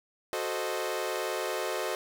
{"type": "chord", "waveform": "sawtooth", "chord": "F# diminished seventh", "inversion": "none", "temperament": "equal", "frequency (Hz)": [370, 440, 523.3, 622.3], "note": ["F#4", "A4", "C5", "Eb5"], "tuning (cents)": [0, 0, 0, 0], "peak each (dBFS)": -32, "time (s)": [0.33, 1.95], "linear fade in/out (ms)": 0, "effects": []}